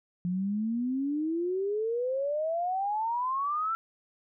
sine exponential sweep, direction up, 174.61 to 1355 Hz, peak -27 dBFS, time 0.25-3.75 s, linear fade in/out 0 ms, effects none

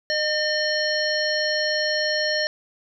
harmonic tone with a mistuned harmonic, 610 Hz, D#5, 34 cents flat, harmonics 1 / 3 / 5 / 7 / 9, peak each -25 / -25 / -35 / -27 / -29 dBFS, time 0.1-2.47 s, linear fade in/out 0 ms, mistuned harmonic 3, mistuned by -16 cents, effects none

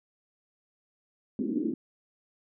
pink band-pass noise, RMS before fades -30 dBFS, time 1.39-1.74 s, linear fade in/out 2 ms, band 220 to 350 Hz, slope 48 dB/octave, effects none

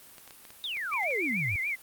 clicks, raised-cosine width 0.2 ms, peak -30 dBFS, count 9, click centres 0.182 / 0.277 / 0.308 / 0.452 / 0.505 / 0.77 / 0.936 / 1.033 / 1.107 s
sine exponential sweep, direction down, 3816 to 86.3 Hz, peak -31 dBFS, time 0.64-1.56 s, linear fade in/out 0 ms
sine tone with vibrato, 2217 Hz, C#7, in tune, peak -28 dBFS, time 0.91-1.76 s, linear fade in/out 20 ms, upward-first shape triangle, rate 6.8 Hz, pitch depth 170 cents each way
effects white hiss -52 dBFS RMS until 1.82 s + Opus 32 kbps

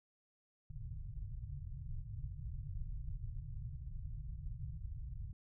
pink low-pass noise, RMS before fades -44 dBFS, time 0.7-5.33 s, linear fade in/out 2 ms, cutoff 150 Hz, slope 96 dB/octave, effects none

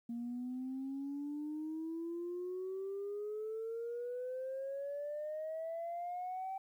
sine exponential sweep, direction up, 233.1 to 775 Hz, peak -37 dBFS, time 0.09-6.58 s, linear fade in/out 5 ms, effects tanh soft clip ceiling -35 dBFS + 12-bit

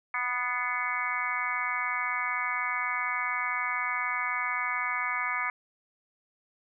harmonic tone with a mistuned harmonic, 246.9 Hz, B3, in tune, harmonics 3 / 4 / 5 / 6 / 7 / 8 / 9, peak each -42 / -36 / -33 / -40 / -36 / -35 / -33 dBFS, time 0.14-5.5 s, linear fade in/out 2 ms, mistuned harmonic 8, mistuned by +65 cents, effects none

